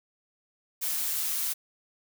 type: noise with amplitude modulation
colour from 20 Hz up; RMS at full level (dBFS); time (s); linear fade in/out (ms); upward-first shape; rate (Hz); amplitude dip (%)
blue; -28; 0.81-1.54; 20; sine; 154; 40
effects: none